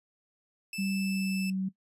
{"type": "tone", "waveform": "sawtooth", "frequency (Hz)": 2637, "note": "E7", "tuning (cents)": 0, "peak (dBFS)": -33, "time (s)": [0.73, 1.5], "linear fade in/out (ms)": 2}
{"type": "tone with pitch glide", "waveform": "sine", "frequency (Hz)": [194, 189.9], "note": ["G3", "F#3"], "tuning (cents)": [-18, 45], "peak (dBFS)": -28, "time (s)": [0.78, 1.69], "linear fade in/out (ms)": 10, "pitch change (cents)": -37, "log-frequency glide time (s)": [0.91, 1.49]}
{"effects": ["noise-tail reverb RT60 0.1 s tail -17 dB re dry", "resampled to 32000 Hz"]}